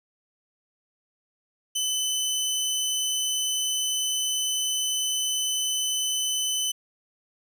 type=tone; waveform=20% pulse; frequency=3023 Hz; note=F#7; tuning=36 cents sharp; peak=-19 dBFS; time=1.75-6.72 s; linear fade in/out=10 ms; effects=none